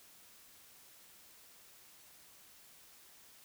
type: silence
effects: white hiss -60 dBFS RMS until 3.44 s